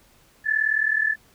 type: tone pair together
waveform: sine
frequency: 1722 / 1761.2 Hz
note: A6 / A6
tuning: -38 / +1 cents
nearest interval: unison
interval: 39 cents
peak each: -22 dBFS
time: 0.44-1.16 s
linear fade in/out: 50 ms
effects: pink hiss -57 dBFS RMS until 1.34 s